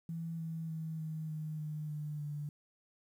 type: tone with pitch steps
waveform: sine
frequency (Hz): 165.2 / 162.55 / 159.94 / 157.38 / 154.85 / 152.37 / 149.92 / 147.52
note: E3 / E3 / D#3 / D#3 / D#3 / D#3 / D3 / D3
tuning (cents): +4 / -24 / +48 / +20 / -8 / -36 / +36 / +8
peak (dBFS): -37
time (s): 0.09-2.49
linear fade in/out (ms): 2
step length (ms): 300
effects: 11-bit